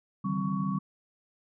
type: tone cluster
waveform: sine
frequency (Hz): 146.2 / 159.7 / 192.8 / 261.3 / 1119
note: D3 / D#3 / G3 / C4 / C#6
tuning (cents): -7 / +45 / -28 / -2 / +16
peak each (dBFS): -36 / -36 / -29 / -38 / -36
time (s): 0.24-0.79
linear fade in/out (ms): 10
effects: none